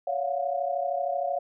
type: tone cluster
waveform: sine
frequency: 561 / 688 / 721 Hz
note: C#5 / F5 / F#5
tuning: +21 / -26 / -45 cents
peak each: -30 dBFS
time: 0.07-1.39 s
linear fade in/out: 5 ms
effects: none